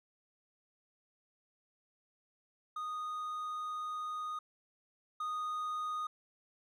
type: tone pair in turn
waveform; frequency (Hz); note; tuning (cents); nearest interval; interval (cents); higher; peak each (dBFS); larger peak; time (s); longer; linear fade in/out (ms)
triangle; 1238 / 1238; D#6 / D#6; -9 / -9; unison; 0; neither; -35 / -33; second; 2.76-4.39 / 5.2-6.07; first; 5
effects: none